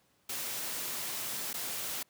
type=noise with dropouts; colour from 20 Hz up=white; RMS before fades=-37 dBFS; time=0.29-2.03 s; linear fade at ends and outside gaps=5 ms; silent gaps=1.531-1.54 s; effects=pink hiss -70 dBFS RMS until 2.09 s + high-pass 100 Hz 12 dB/octave